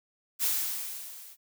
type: noise with level ramp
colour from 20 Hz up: blue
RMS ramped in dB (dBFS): -25 to -50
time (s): 0.39-1.37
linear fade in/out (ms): 50
effects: none